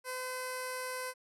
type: tone with low-pass filter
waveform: 15% pulse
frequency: 510 Hz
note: C5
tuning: 44 cents flat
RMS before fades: -39 dBFS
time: 0.04-1.14 s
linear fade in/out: 50 ms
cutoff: 11000 Hz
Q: 2.8
effects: none